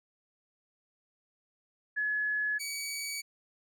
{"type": "tone pair in turn", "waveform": ["sine", "15% pulse"], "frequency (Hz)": [1700, 2269], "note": ["G#6", "C#7"], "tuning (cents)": [40, 40], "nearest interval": "perfect fourth", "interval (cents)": 500, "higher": "second", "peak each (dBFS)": -28, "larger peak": "neither", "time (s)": [[1.96, 2.59], [2.59, 3.22]], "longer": "neither", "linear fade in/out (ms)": 20, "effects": []}